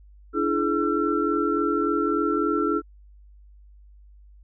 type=tone cluster; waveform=sine; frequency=293.6 / 337.1 / 423.4 / 1348 Hz; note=D4 / E4 / G#4 / E6; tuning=0 / +39 / +33 / +38 cents; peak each=-26 dBFS; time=0.33-2.82 s; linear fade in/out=50 ms; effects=added 50 Hz sine -47 dBFS peak until 4.43 s